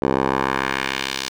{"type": "tone with band-pass filter sweep", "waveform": "10% pulse", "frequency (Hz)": 66.7, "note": "C2", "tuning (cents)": 34, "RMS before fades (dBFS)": -22, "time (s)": [0.02, 1.29], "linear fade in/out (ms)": 5, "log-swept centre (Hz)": [530, 4800], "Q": 1.1, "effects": []}